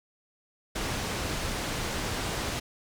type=low-pass noise; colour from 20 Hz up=pink; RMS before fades=-32 dBFS; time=0.75-2.6 s; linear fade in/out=10 ms; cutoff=8100 Hz; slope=12 dB/octave; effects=none